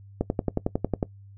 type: click train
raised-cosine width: 2 ms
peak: -10 dBFS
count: 10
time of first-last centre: 0.21-1.028 s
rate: 11 Hz
effects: noise-tail reverb RT60 0.1 s tail -19 dB re dry + added 99 Hz sine -45 dBFS peak until 1.37 s